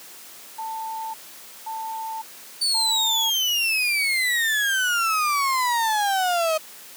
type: tone bursts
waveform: sine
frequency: 890 Hz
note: A5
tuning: 20 cents sharp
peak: -28 dBFS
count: 3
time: 0.58-3.3 s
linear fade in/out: 10 ms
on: 560 ms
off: 520 ms
type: exponential sweep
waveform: 35% pulse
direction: down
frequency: 4579 to 622.3 Hz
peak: -18 dBFS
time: 2.61-6.58 s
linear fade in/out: 10 ms
effects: white hiss -43 dBFS RMS until 6.96 s + high-pass 200 Hz 12 dB/octave